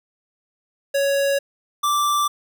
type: tone pair in turn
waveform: square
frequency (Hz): 557 / 1172.4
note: C#5 / D6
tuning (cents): +8 / -3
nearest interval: octave + minor second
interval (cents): 1289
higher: second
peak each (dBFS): -18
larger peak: neither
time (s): 0.94-1.39 / 1.83-2.28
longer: neither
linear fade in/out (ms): 10
effects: none